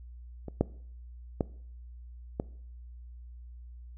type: clicks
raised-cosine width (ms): 2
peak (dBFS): -25 / -10 / -13 / -16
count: 4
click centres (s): 0.483 / 0.61 / 1.408 / 2.399
effects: noise-tail reverb RT60 0.6 s tail -21 dB re dry + added 60 Hz sine -44 dBFS peak until 3.97 s